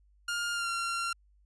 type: tone with pitch glide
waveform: sawtooth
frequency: 1410 to 1375.4 Hz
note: F6 to F6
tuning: +16 to -27 cents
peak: -27 dBFS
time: 0.28-1.13 s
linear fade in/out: 5 ms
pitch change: -43 cents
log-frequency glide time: 0.53-0.69 s
effects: added 50 Hz sine -61 dBFS peak until 1.45 s + resampled to 24000 Hz